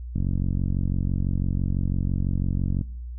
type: click train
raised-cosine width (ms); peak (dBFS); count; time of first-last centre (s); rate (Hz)
5; -13; 123; 0.16-2.812; 46
effects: noise-tail reverb RT60 0.6 s tail -20 dB re dry + added 60 Hz sine -32 dBFS peak until 3.18 s